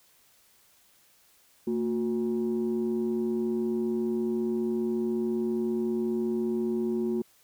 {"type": "tone pair together", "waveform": "sine", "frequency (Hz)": [227.5, 362.1], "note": ["A#3", "F#4"], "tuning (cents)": [-42, -37], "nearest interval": "minor sixth", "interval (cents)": 805, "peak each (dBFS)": -27, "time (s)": [1.67, 7.22], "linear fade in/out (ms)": 5, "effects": ["tanh soft clip ceiling -21 dBFS", "white hiss -62 dBFS RMS until 7.43 s"]}